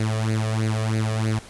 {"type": "tone with flanger", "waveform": "sawtooth", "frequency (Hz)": 110, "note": "A2", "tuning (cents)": 0, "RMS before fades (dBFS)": -23, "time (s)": [0, 1.39], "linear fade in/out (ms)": 5, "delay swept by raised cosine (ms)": [0.45, 1.75], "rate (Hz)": 3.1, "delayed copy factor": 0.75, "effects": ["pink hiss -44 dBFS RMS until 1.49 s", "resampled to 24000 Hz"]}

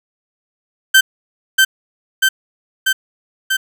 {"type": "tone with echo", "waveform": "30% pulse", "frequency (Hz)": 1551, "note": "G6", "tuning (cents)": -19, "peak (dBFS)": -3, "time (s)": [0.94, 1.01], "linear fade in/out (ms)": 10, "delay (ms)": 640, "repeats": 4, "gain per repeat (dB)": -2, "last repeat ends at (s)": 3.57, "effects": []}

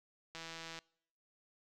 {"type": "click train", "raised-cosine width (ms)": 0.2, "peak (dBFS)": -29, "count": 73, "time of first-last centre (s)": [0.35, 0.789], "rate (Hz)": 164, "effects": ["noise-tail reverb RT60 0.7 s tail -26 dB re dry"]}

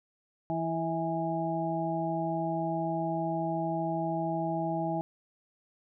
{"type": "harmonic tone with a mistuned harmonic", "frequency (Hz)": 164.81, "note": "E3", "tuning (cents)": 0, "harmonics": [1, 2, 4, 5], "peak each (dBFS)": [-34, -34, -34, -34], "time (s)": [0.5, 5.01], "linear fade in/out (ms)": 0, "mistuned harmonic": 4, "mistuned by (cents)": -20, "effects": []}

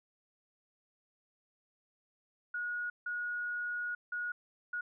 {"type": "tone bursts at uneven times", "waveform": "sine", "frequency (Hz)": 1449, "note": "F#6", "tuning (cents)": -37, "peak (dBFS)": -34, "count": 4, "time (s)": [[2.54, 2.9], [3.06, 3.95], [4.12, 4.32], [4.73, 4.81]], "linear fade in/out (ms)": 5, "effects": []}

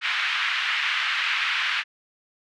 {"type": "band-pass noise", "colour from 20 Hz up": "white", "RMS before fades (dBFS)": -25, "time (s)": [0.01, 1.84], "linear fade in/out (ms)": 50, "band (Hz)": [1300, 3000], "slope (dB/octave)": 24, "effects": []}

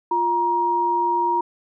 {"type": "tone pair together", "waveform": "sine", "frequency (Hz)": [349.2, 945.3], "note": ["F4", "A#5"], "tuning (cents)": [0, 24], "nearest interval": "octave + perfect fourth", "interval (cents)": 1724, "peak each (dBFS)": [-26, -18], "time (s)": [0.11, 1.41], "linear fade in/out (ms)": 5, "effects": []}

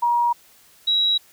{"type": "tone pair in turn", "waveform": "sine", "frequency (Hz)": [952, 3871], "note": ["A#5", "B7"], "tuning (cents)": [36, -35], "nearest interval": "2 octaves", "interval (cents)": 2429, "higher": "second", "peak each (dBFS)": -16, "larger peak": "neither", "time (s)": [[0.02, 0.33], [0.87, 1.18]], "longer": "neither", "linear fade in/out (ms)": 10, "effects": ["white hiss -53 dBFS RMS until 1.32 s"]}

